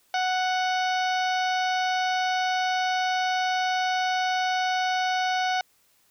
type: harmonic tone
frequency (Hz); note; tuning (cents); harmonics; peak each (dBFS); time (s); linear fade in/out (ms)
740; F#5; 0; 1 / 2 / 3 / 4 / 5 / 6 / 7 / 8; -24 / -30 / -34 / -36 / -38 / -40 / -41 / -42; 0.14-5.61; 2
effects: white hiss -64 dBFS RMS until 6.1 s